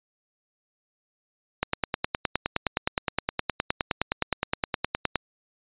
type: click train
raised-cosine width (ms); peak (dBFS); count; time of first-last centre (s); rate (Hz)
0.3; -7; 35; 1.63-5.157; 9.64
effects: resampled to 8000 Hz